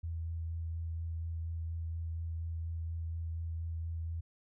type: tone with vibrato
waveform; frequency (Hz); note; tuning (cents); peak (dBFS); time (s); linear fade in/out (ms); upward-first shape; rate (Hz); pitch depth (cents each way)
sine; 82.41; E2; 0; -35; 0.03-4.21; 10; sine; 4.2; 13
effects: none